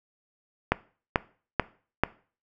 click train, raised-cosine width 0.5 ms, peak -5 dBFS, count 4, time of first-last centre 0.72-2.036 s, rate 2.28 Hz, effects noise-tail reverb RT60 0.4 s tail -19 dB re dry

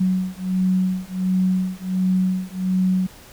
sine beating tone pair, 185 / 186.4 Hz, F#3 / F#3, 0 / +13 cents, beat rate 1.4 Hz, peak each -21 dBFS, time 0-3.07 s, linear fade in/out 10 ms, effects pink hiss -45 dBFS RMS until 3.32 s

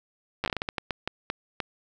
slowing click train, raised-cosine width 0.3 ms, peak -12 dBFS, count 14, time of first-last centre 0.44-1.602 s, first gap 9 ms, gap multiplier 1.34, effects none

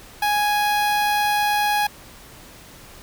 sawtooth tone with notch filter, 830.6 Hz, G#5, in tune, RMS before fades -20 dBFS, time 0.22-1.87 s, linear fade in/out 5 ms, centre 7300 Hz, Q 1.6, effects pink hiss -44 dBFS RMS until 3.02 s

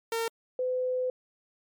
sawtooth / sine tone pair in turn, 456.7 / 507 Hz, A#4 / B4, -36 / +45 cents, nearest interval major second, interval 181 cents, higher second, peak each -24 / -26 dBFS, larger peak first, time 0.12-0.28 / 0.59-1.1 s, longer second, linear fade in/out 2 ms, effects MP3 96 kbps

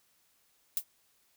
violet noise with exponential decay, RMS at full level -25 dBFS, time 0.77-0.84 s, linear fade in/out 1 ms, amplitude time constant 15 ms, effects white hiss -70 dBFS RMS until 1.36 s

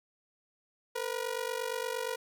sawtooth ring-modulated tone, 481.5 Hz, B4, 44 cents flat, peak -26 dBFS, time 0.95-2.16 s, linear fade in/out 10 ms, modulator 24.3 Hz, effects none

